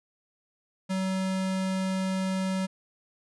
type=tone; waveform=square; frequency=189.2 Hz; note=F#3; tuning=39 cents sharp; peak=-27 dBFS; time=0.89-2.67 s; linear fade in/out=20 ms; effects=resampled to 24000 Hz